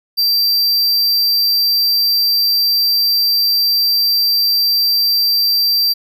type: tone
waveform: square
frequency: 4699 Hz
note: D8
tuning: in tune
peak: -12 dBFS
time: 0.17-5.94 s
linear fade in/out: 20 ms
effects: none